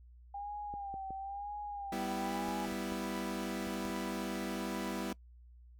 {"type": "tone with vibrato", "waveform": "sine", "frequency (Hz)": 800, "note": "G5", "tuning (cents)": 35, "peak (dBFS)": -39, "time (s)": [0.34, 2.66], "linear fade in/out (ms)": 5, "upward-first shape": "sine", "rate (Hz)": 1, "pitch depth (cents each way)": 62}
{"type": "clicks", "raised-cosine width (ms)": 2, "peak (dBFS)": -34, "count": 10, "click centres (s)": [0.739, 0.941, 1.106, 2.485, 2.68, 2.724, 2.922, 3.673, 3.854, 3.899]}
{"type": "chord", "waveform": "sawtooth", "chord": "E minor", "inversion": "first", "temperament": "equal", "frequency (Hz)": [196, 246.9, 329.6], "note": ["G3", "B3", "E4"], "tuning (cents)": [0, 0, 0], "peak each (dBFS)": [-36, -37, -37], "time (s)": [1.92, 5.13], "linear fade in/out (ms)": 5}
{"effects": ["noise-tail reverb RT60 0.1 s tail -23 dB re dry", "added 60 Hz sine -54 dBFS peak until 5.79 s"]}